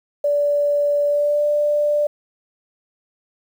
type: tone with pitch glide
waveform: sine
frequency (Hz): 580 to 590.1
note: D5 to D5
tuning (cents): -22 to +8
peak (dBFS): -15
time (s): 0.24-2.07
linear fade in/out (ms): 5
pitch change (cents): +30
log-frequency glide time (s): 1.06-1.44
effects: 8-bit